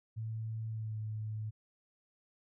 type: tone with pitch glide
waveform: sine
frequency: 111.2 to 108.22 Hz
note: A2 to A2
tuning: +19 to -28 cents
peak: -36 dBFS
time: 0.16-1.51 s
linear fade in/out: 20 ms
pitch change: -47 cents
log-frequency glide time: 0.68-0.98 s
effects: none